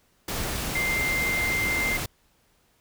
sine tone in noise, 2093 Hz, C7, in tune, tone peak -24 dBFS, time 0.75-1.97 s, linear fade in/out 5 ms, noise pink, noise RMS -30 dBFS, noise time 0.28-2.06 s, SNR +3 dB, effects pink hiss -65 dBFS RMS until 2.8 s

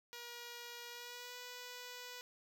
5% pulse tone with pitch glide, 478 to 492.9 Hz, A#4 to B4, +43 to -3 cents, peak -36 dBFS, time 0.13-2.21 s, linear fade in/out 0 ms, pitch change +54 cents, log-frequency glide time 0.9-1.36 s, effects none

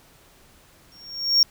triangle tone with exponential growth, 5540 Hz, F8, 15 cents flat, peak -9 dBFS, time 0.92-1.43 s, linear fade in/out 1 ms, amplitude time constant 110 ms, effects tanh soft clip ceiling -5 dBFS + pink hiss -54 dBFS RMS until 1.5 s

